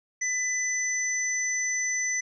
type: tone pair together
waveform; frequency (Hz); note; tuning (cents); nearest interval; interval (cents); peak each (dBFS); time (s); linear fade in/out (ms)
sine; 2000 / 6030; B6 / F#8; +21 / +32; octave + perfect fifth; 1911; -28; 0.21-2.21; 10
effects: none